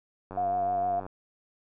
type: click train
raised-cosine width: 1 ms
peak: -26 dBFS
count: 73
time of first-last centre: 0.31-1.065 s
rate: 95.4 Hz
type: tone with vibrato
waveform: sine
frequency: 706 Hz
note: F5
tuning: 19 cents sharp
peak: -25 dBFS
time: 0.37-1 s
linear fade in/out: 5 ms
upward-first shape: sine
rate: 6.5 Hz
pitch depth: 33 cents each way
effects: none